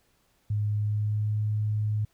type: tone with pitch glide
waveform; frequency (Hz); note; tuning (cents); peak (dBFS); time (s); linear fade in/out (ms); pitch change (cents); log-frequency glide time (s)
sine; 104.7 to 106.35; G#2 to G#2; +15 to +42; -24; 0.5-2.05; 5; +27; 0.72-1.38
effects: pink hiss -68 dBFS RMS until 2.13 s